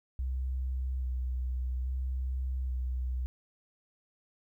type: tone with vibrato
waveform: sine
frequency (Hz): 63.7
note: C2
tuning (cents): -46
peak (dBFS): -30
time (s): 0.19-3.26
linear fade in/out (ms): 0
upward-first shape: square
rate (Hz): 0.6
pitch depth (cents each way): 20
effects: 12-bit